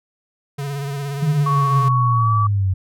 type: tone with vibrato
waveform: square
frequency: 140.6 Hz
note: C#3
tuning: 25 cents sharp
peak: -24 dBFS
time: 0.58-1.89 s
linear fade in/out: 10 ms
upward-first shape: sine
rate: 17 Hz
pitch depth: 42 cents each way
type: linear sweep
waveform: sine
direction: down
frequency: 155.8 to 92.5 Hz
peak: -15 dBFS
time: 1.22-2.74 s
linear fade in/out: 10 ms
type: tone with pitch glide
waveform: sine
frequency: 1116 to 1150 Hz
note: C#6 to D6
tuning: +11 to -37 cents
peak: -17 dBFS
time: 1.46-2.47 s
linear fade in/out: 5 ms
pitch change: +52 cents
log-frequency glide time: 2.11-2.32 s
effects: none